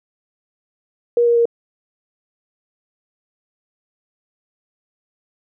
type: tone with pitch steps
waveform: sine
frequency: 475.7 / 472 / 468 Hz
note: A#4 / A#4 / A#4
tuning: +35 / +22 / +7 cents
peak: -11 dBFS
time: 1.17-1.455 s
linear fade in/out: 2 ms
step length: 95 ms
effects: none